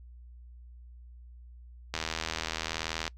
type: click train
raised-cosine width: 0.2 ms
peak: -14 dBFS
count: 93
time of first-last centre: 1.94-3.079 s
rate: 80.8 Hz
effects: noise-tail reverb RT60 0.1 s tail -24 dB re dry + added 60 Hz sine -47 dBFS peak until 3.17 s